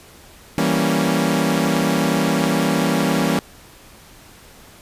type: chord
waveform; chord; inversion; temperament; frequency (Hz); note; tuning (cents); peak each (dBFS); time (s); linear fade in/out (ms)
sawtooth; E diminished seventh; none; equal; 164.81 / 196 / 233.1 / 277.2; E3 / G3 / Bb3 / Db4; 0 / 0 / 0 / 0; -18; 0.58-3.39; 0
effects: pink hiss -45 dBFS RMS until 4.81 s + resampled to 32000 Hz